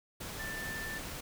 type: tone in noise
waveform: sine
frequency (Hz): 1773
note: A6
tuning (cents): +13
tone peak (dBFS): -39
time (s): 0.39-0.99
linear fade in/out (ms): 10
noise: pink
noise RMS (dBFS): -42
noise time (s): 0.2-1.21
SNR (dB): 0
effects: none